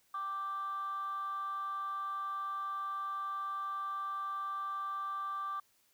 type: tone with frequency modulation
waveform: sine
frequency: 1175 Hz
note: D6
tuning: 1 cent sharp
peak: -34 dBFS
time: 0.14-5.6 s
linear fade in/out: 5 ms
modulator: 392 Hz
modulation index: 0.29
effects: tanh soft clip ceiling -32 dBFS + white hiss -71 dBFS RMS until 5.93 s